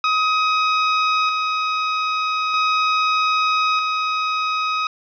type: tone with tremolo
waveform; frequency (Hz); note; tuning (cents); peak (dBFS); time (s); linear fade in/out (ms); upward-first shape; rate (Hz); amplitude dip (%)
sawtooth; 1263; D#6; +26; -12; 0.04-4.87; 2; square; 0.4; 30
effects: resampled to 11025 Hz + 8-bit